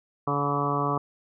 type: harmonic tone with a mistuned harmonic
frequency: 143.4 Hz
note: D3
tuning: 41 cents flat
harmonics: 1 / 2 / 3 / 4 / 5 / 6 / 7 / 8 / 9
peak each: -30 / -32 / -32 / -36 / -33 / -37 / -32 / -28 / -38 dBFS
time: 0.27-0.98 s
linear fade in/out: 5 ms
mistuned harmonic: 7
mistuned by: -20 cents
effects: none